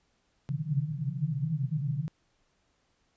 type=band-pass noise; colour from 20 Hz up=white; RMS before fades=-31 dBFS; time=0.49-2.08 s; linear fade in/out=0 ms; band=130 to 160 Hz; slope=96 dB/octave; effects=pink hiss -72 dBFS RMS until 3.16 s + resampled to 16000 Hz